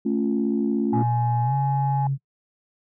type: chord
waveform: sine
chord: A augmented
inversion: none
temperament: equal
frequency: 220 / 277.2 / 349.2 Hz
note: A3 / C#4 / E#4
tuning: 0 / 0 / 0 cents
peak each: -22 / -24 / -26 dBFS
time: 0.05-1.03 s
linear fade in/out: 10 ms
type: tone with pitch glide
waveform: sine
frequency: 120 to 137.05 Hz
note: B2 to C#3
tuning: -49 to -19 cents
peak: -20 dBFS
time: 0.92-2.18 s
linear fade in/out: 50 ms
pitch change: +230 cents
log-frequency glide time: 1.43-1.54 s
type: tone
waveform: sine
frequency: 838 Hz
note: G#5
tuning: 15 cents sharp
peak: -23 dBFS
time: 0.93-2.07 s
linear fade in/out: 2 ms
effects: noise-tail reverb RT60 0.1 s tail -24 dB re dry + tanh soft clip ceiling -12 dBFS